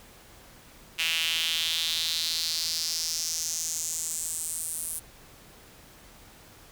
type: tone with high-pass filter sweep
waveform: sawtooth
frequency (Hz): 163.1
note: E3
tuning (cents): -18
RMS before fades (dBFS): -30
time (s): 0.98-5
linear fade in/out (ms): 20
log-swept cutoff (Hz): 2700 to 10000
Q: 3.8
effects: pink hiss -52 dBFS RMS until 6.71 s